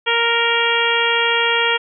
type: harmonic tone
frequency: 466.2 Hz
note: A#4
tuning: in tune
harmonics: 1 / 2 / 3 / 4 / 5 / 6 / 7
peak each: -22 / -22 / -22 / -22 / -22 / -22 / -22 dBFS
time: 0.06-1.78 s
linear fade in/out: 20 ms
effects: none